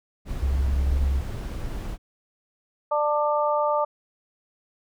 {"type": "noise", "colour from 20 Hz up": "brown", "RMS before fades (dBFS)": -31, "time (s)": [0.25, 1.98], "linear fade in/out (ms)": 50}
{"type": "tone", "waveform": "sine", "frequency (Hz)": 67.6, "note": "C#2", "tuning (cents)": -43, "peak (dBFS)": -20, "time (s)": [0.42, 1.21], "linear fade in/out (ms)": 5}
{"type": "harmonic tone", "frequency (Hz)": 296.8, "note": "D4", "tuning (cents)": 18, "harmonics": [2, 3, 4], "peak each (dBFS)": [-23, -25, -26], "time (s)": [2.91, 3.85], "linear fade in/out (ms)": 10}
{"effects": []}